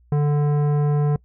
sine tone with tanh clipping, 146.83 Hz, D3, in tune, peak -18 dBFS, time 0.12-1.16 s, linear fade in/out 2 ms, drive 14 dB, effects noise-tail reverb RT60 0.1 s tail -24 dB re dry + added 60 Hz sine -52 dBFS peak until 1.24 s

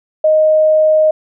sine tone, 622 Hz, D#5, 1 cent flat, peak -7 dBFS, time 0.24-1.11 s, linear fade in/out 5 ms, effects none

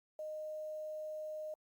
sine tone with quantisation, 617 Hz, D#5, 15 cents flat, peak -40 dBFS, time 0.19-1.54 s, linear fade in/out 2 ms, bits 11, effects Opus 48 kbps

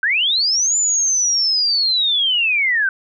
sine linear two-way sweep, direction up then down, 1500 to 7130 to 1500 Hz, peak -14 dBFS, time 0.03-2.89 s, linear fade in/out 2 ms, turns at 0.77 s, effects none

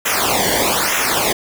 pink noise with flanger, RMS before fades -17 dBFS, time 0.05-1.33 s, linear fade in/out 10 ms, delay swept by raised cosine 0.22 to 0.8 ms, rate 1.1 Hz, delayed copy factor -0.95, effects none

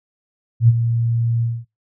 sine tone with ADSR envelope, 116.54 Hz, A#2, in tune, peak -6 dBFS, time 0.6-1.65 s, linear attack 83 ms, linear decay 36 ms, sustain -10 dB, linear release 230 ms, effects noise-tail reverb RT60 0.2 s tail -20 dB re dry

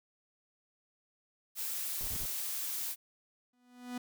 blue noise, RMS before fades -37 dBFS, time 1.55-2.96 s, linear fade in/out 50 ms
brown noise bursts, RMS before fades -43 dBFS, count 3, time 2.01-2.257 s, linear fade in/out 0 ms, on 65 ms, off 26 ms
45% pulse tone with exponential growth, 246.9 Hz, B3, in tune, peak -35 dBFS, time 3.53-3.98 s, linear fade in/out 5 ms, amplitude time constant 96 ms
effects none

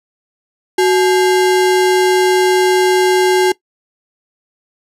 sine tone with sample-and-hold, 370 Hz, F#4, in tune, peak -8 dBFS, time 0.78-3.52 s, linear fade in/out 5 ms, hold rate 1225 Hz, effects noise-tail reverb RT60 0.1 s tail -20 dB re dry + low-pass 11000 Hz 12 dB/octave

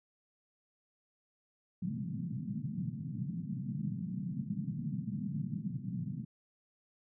white band-pass noise, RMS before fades -38 dBFS, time 1.82-6.25 s, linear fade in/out 5 ms, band 120 to 220 Hz, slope 48 dB/octave, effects none

